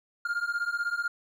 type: beating tone pair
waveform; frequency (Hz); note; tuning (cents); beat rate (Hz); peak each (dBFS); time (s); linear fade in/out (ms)
triangle; 1400 / 1416; F6 / F6; +4 / +23; 16; -29 / -29; 0.25-1.08; 5
effects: none